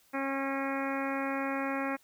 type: harmonic tone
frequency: 272.4 Hz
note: C#4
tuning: 30 cents flat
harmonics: 1 / 2 / 3 / 4 / 5 / 6 / 7 / 8 / 9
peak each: -34 / -37 / -39 / -40 / -41 / -42 / -42 / -43 / -44 dBFS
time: 0.13-1.97 s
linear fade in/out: 20 ms
effects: white hiss -65 dBFS RMS until 2.03 s